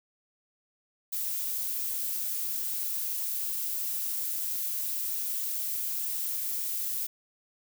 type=noise; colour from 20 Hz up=violet; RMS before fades=-32 dBFS; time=1.12-7.07 s; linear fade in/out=10 ms; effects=none